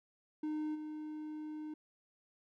triangle tone with level steps, 306.3 Hz, D#4, 27 cents flat, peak -33 / -39 dBFS, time 0.43-1.74 s, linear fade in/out 5 ms, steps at 0.74 s, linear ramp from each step 20 ms, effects none

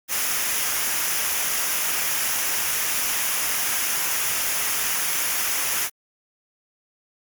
white noise with comb filter, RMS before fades -24 dBFS, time 0.08-5.9 s, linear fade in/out 50 ms, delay 0.24 ms, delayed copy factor -0.55, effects Opus 48 kbps

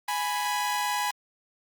sawtooth tone pair together, 831.6 / 989 Hz, G#5 / B5, +2 / +2 cents, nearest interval minor third, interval 300 cents, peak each -25 dBFS, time 0.08-1.11 s, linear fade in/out 5 ms, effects Opus 32 kbps

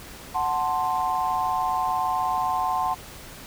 sine chord, F# diminished, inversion none, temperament equal, 740 / 880 / 1046.5 Hz, F#5 / A5 / C6, 0 / 0 / 0 cents, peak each -26 / -27 / -26 dBFS, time 0.34-2.95 s, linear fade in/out 20 ms, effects pink hiss -42 dBFS RMS until 3.46 s

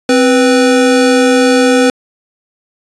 square tone pair together, 261.6 / 493.9 Hz, C4 / B4, 0 / 0 cents, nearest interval major seventh, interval 1100 cents, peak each -10 dBFS, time 0.09-1.9 s, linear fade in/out 2 ms, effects resampled to 22050 Hz

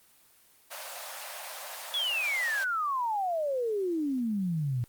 pink high-pass noise, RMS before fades -40 dBFS, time 0.7-2.65 s, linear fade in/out 20 ms, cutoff 530 Hz, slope 96 dB/octave
sine exponential sweep, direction down, 3456 to 116.54 Hz, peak -27 dBFS, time 1.94-4.84 s, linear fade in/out 0 ms
effects white hiss -61 dBFS RMS until 4.88 s + Opus 24 kbps

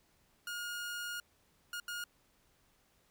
sawtooth tone bursts at uneven times, 1429 Hz, F6, 39 cents sharp, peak -35 dBFS, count 3, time 0.47-1.2 / 1.73-1.8 / 1.88-2.04 s, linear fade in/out 2 ms, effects pink hiss -71 dBFS RMS until 3.1 s

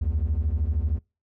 triangle beating tone pair, 69.3 / 82.3 Hz, C#2 / E2, 0 / -2 cents, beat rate 13 Hz, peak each -22 dBFS, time 0.01-0.99 s, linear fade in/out 10 ms, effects noise-tail reverb RT60 0.3 s tail -26 dB re dry + tanh soft clip ceiling -16 dBFS

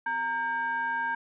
triangle ring-modulated tone, 335.3 Hz, E4, 30 cents sharp, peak -22 dBFS, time 0.06-1.15 s, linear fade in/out 5 ms, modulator 1260 Hz, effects resampled to 8000 Hz

